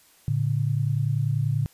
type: tone pair together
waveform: sine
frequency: 112.7 / 143.02 Hz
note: A2 / D3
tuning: +42 / -46 cents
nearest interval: major third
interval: 412 cents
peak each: -24 dBFS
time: 0.28-1.66 s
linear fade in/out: 0 ms
effects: white hiss -57 dBFS RMS until 1.73 s + resampled to 32000 Hz